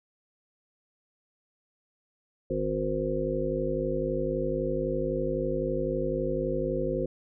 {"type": "harmonic tone", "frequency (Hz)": 51.91, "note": "G#1", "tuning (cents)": 0, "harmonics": [1, 3, 5, 7, 9, 10], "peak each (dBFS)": [-36, -35, -35, -32, -34, -31], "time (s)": [2.5, 7.06], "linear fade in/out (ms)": 5, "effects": []}